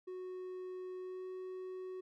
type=tone with pitch glide; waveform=triangle; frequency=368.4 to 371.4 Hz; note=F#4 to F#4; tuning=-7 to +7 cents; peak=-40 dBFS; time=0.07-2.01 s; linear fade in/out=10 ms; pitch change=+14 cents; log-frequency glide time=0.99-1.26 s; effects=none